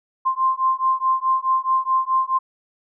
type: beating tone pair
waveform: sine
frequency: 1046.5 / 1051.2 Hz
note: C6 / C6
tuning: 0 / +8 cents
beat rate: 4.7 Hz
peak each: -20 dBFS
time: 0.25-2.39 s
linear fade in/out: 20 ms
effects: none